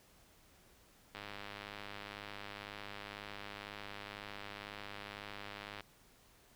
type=click train; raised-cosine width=0.3 ms; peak=-29 dBFS; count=476; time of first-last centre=1.15-5.807 s; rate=102 Hz; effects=pink hiss -65 dBFS RMS until 6.55 s